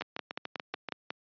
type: two click trains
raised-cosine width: 0.3 ms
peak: -19 / -18 dBFS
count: 7 / 7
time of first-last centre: 0.02-0.887 / 0.01-1.105 s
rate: 6.92 / 5.48 Hz
effects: high-pass 200 Hz 12 dB/octave + resampled to 11025 Hz